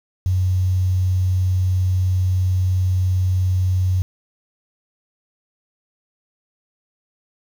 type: tone with quantisation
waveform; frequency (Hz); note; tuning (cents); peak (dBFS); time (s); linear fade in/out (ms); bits
sine; 92.3; F#2; -4; -15; 0.26-4.02; 0; 7
effects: none